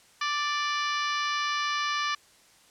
harmonic tone with a mistuned harmonic, 587.3 Hz, D5, in tune, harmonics 2 / 3 / 4 / 5 / 6 / 7 / 8 / 9 / 10, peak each -29 / -33 / -35 / -37 / -39 / -40 / -41 / -42 / -43 dBFS, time 0.21-2.15 s, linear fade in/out 5 ms, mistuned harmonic 8, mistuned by +24 cents, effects white hiss -58 dBFS RMS until 2.7 s + low-pass 9000 Hz 12 dB/octave

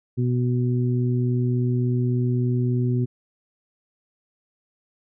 harmonic tone, 123.47 Hz, B2, in tune, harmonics 1 / 2 / 3, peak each -20 / -26 / -30 dBFS, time 0.17-3.06 s, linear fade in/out 20 ms, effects none

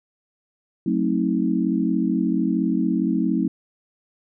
sine chord, F# diminished seventh, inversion none, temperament just, 185 / 222 / 266.4 / 319.7 Hz, F#3 / A3 / C4 / Eb4, 0 / +16 / +31 / +47 cents, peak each -24 dBFS, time 0.86-3.48 s, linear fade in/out 5 ms, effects none

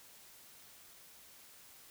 silence, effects white hiss -58 dBFS RMS until 1.9 s

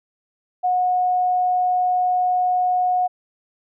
sine tone, 728 Hz, F#5, 28 cents flat, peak -16 dBFS, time 0.63-3.08 s, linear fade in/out 20 ms, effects none

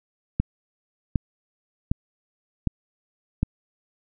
click train, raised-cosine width 5 ms, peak -8 dBFS, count 5, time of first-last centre 0.4-3.43 s, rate 1.32 Hz, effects none

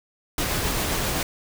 pink noise with tremolo, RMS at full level -24 dBFS, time 0.38-1.23 s, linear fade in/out 2 ms, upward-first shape triangle, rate 7.6 Hz, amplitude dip 25%, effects none

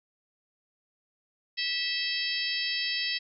harmonic tone with a mistuned harmonic, 654 Hz, E5, 14 cents flat, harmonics 3 / 4 / 5 / 6 / 7 / 8, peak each -35 / -35 / -35 / -35 / -35 / -35 dBFS, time 1.57-3.19 s, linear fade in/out 20 ms, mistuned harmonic 5, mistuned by -33 cents, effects none

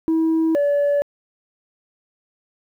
sine tone pair in turn, 323.1 / 574.6 Hz, E4 / D5, -35 / -38 cents, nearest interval minor seventh, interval 997 cents, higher second, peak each -13 dBFS, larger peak neither, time 0.08-0.55 / 0.55-1.02 s, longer neither, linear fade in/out 0 ms, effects tanh soft clip ceiling -14 dBFS + 9-bit

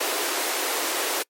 pink high-pass noise, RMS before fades -26 dBFS, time 0-1.23 s, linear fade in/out 10 ms, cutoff 320 Hz, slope 48 dB/octave, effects noise-tail reverb RT60 0.1 s tail -25 dB re dry + MP3 64 kbps

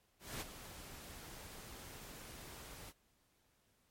pink noise with ADSR envelope, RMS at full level -42 dBFS, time 0.19-2.93 s, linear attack 220 ms, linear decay 25 ms, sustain -10 dB, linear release 42 ms, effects pink hiss -75 dBFS RMS until 3.9 s + MP3 64 kbps

